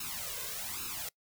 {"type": "noise with flanger", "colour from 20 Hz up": "white", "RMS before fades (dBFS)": -39, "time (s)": [0, 1.09], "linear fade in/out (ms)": 5, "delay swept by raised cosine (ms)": [0.75, 1.95], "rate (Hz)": 1.2, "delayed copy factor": 0.85, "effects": ["noise-tail reverb RT60 0.1 s tail -24 dB re dry"]}